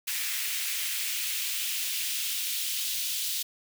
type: noise with high-pass filter sweep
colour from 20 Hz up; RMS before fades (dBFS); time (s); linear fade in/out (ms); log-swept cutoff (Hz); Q
white; -31; 0.07-3.43; 10; 2100 to 3400; 1.7
effects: none